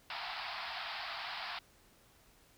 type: band-pass noise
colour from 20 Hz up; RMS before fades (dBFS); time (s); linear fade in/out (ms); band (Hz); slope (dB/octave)
pink; -42; 0.1-1.59; 2; 670 to 5000; 96
effects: pink hiss -65 dBFS RMS until 2.57 s